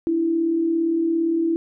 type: tone pair together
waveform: sine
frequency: 293.7 / 331.2 Hz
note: D4 / E4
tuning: 0 / +8 cents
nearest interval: major second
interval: 208 cents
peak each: -29 / -18 dBFS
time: 0.07-1.56 s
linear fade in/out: 0 ms
effects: none